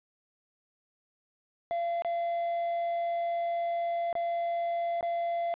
triangle tone with dropouts, 684 Hz, F5, 36 cents flat, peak -26 dBFS, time 1.71-5.54 s, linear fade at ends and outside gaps 0 ms, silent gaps 2.021-2.048 / 4.128-4.153 / 5.009-5.028 s, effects resampled to 8000 Hz + 10-bit

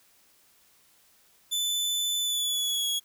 sawtooth tone with pitch glide, 3507 to 3335 Hz, A7 to G#7, -6 to +7 cents, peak -23 dBFS, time 1.51-3 s, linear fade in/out 20 ms, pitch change -87 cents, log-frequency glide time 2.21-2.88 s, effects white hiss -62 dBFS RMS until 3.04 s

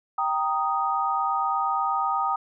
sine chord, Eb major, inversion first, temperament equal, 784 / 932.3 / 1244.5 Hz, G5 / Bb5 / Eb6, 0 / 0 / 0 cents, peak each -27 / -28 / -25 dBFS, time 0.18-2.36 s, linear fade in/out 5 ms, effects none

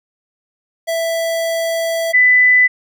square / sine tone pair in turn, 661 / 1996.8 Hz, E5 / B6, +5 / +19 cents, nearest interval octave + perfect fifth, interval 1914 cents, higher second, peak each -17 / -7 dBFS, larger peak second, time 0.87-2.13 / 2.13-2.68 s, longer first, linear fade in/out 20 ms, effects none

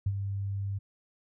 sine tone with ADSR envelope, 99 Hz, G2, 18 cents sharp, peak -23 dBFS, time 0.06-0.79 s, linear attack 6 ms, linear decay 52 ms, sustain -7 dB, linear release 15 ms, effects none

